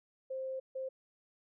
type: tone bursts at uneven times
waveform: sine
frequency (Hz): 526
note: C5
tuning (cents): +9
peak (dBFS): -36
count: 2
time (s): 0.3-0.6 / 0.75-0.89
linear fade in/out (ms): 10
effects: none